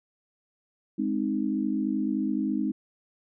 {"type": "chord", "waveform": "sine", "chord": "Ab major", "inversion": "none", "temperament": "equal", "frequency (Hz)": [207.7, 261.6, 311.1], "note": ["Ab3", "C4", "Eb4"], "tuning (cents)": [0, 0, 0], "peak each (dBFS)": -29, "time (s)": [0.98, 2.72], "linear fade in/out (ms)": 10, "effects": []}